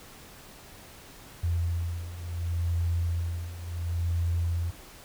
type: beating tone pair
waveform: sine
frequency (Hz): 84.8 / 85.5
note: E2 / F2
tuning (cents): +50 / -36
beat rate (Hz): 0.7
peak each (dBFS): -32 / -28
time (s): 1.43-4.71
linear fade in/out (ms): 10
effects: pink hiss -49 dBFS RMS until 5.04 s